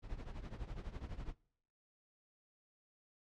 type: noise with tremolo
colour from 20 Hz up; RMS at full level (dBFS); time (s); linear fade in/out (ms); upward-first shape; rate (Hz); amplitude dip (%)
brown; -42; 0.02-1.35; 50; triangle; 12; 85
effects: noise-tail reverb RT60 0.7 s tail -25 dB re dry + low-pass 5000 Hz 12 dB/octave